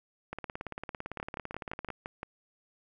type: two click trains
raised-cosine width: 0.5 ms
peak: -22 / -22 dBFS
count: 29 / 7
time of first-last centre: 0.33-1.903 / 1.2-2.231 s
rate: 17.8 / 5.82 Hz
effects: none